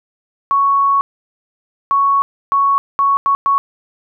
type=tone bursts at uneven times; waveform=sine; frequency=1111 Hz; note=C#6; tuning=4 cents sharp; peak=-10 dBFS; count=6; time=0.51-1.01 / 1.91-2.22 / 2.52-2.78 / 2.99-3.17 / 3.26-3.35 / 3.46-3.58 s; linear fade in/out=0 ms; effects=none